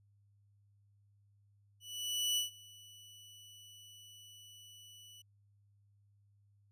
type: tone with ADSR envelope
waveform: sawtooth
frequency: 2960 Hz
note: F#7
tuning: in tune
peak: -27 dBFS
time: 1.8-5.22 s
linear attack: 570 ms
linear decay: 130 ms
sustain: -24 dB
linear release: 6 ms
effects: added 101 Hz sine -66 dBFS peak until 6.71 s + resampled to 32000 Hz